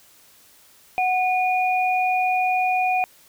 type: tone pair together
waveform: sine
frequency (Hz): 739 / 2444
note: F#5 / D#7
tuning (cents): -2 / -32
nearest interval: octave + major sixth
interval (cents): 2070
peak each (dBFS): -19 / -24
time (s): 0.98-3.04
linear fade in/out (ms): 0
effects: white hiss -53 dBFS RMS until 3.28 s